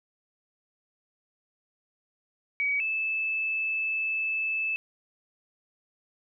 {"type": "tone pair in turn", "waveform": "sine", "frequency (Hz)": [2265, 2622], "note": ["C#7", "E7"], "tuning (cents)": [37, -10], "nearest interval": "minor third", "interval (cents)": 253, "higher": "second", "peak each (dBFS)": [-24, -26], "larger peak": "first", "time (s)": [[2.6, 2.8], [2.8, 4.76]], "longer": "second", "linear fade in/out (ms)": 0, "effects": []}